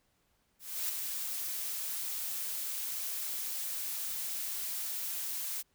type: noise with ADSR envelope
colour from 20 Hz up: blue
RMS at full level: -33 dBFS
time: 0.59-5.63 s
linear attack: 300 ms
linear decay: 7 ms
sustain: -4 dB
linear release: 30 ms
effects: pink hiss -74 dBFS RMS until 5.74 s